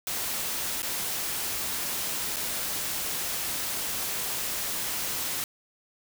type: noise with dropouts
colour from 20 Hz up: white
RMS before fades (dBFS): -31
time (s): 0.07-5.44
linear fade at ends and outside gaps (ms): 1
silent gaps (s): 0.821-0.829 / 2.361-2.367
effects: none